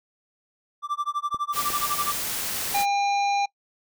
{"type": "tone with tremolo", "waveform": "triangle", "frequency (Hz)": 1174.7, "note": "D6", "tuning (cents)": 0, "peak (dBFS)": -20, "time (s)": [0.82, 2.16], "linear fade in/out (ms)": 50, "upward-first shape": "sine", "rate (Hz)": 12, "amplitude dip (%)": 100}
{"type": "clicks", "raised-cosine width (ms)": 2, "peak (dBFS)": [-26, -25], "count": 2, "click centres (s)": [1.345, 1.703]}
{"type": "noise", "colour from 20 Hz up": "white", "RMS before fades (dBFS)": -29, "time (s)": [1.52, 2.86], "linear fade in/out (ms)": 50}
{"type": "harmonic tone", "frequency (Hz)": 804, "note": "G5", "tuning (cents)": 44, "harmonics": [1, 3, 5, 7, 8], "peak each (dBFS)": [-21, -30, -35, -43, -43], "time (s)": [2.74, 3.46], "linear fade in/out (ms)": 10}
{"effects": ["noise-tail reverb RT60 0.1 s tail -23 dB re dry"]}